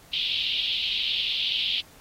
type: band-pass noise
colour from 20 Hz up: pink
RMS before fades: -27 dBFS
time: 0.13-1.81 s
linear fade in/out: 5 ms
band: 2900 to 3800 Hz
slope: 48 dB/octave
effects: pink hiss -53 dBFS RMS until 2 s + AAC 48 kbps